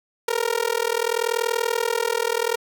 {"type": "tone with amplitude modulation", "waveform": "sawtooth", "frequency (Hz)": 466.2, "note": "A#4", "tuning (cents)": 0, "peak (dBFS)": -13, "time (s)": [0.28, 2.56], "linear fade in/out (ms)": 5, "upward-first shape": "sine", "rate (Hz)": 40.7, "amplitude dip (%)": 100, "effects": []}